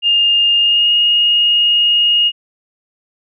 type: tone with pitch glide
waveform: sine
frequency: 2821 to 2860 Hz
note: F7 to F7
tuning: +17 to +41 cents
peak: -9 dBFS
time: 0.02-2.32 s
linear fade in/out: 50 ms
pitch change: +24 cents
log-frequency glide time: 0.57-0.91 s
effects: none